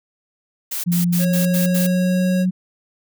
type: noise bursts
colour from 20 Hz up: blue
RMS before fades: -25 dBFS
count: 6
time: 0.71-1.87 s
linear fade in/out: 10 ms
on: 130 ms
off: 76 ms
type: tone with pitch glide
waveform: sine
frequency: 174.61 to 184.03 Hz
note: F3 to F#3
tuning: 0 to -9 cents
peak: -15 dBFS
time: 0.86-2.51 s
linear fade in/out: 20 ms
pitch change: +91 cents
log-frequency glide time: 1.21-2.3 s
type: tone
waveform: square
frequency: 548 Hz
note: C#5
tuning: 20 cents flat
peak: -25 dBFS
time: 1.18-2.46 s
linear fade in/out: 50 ms
effects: none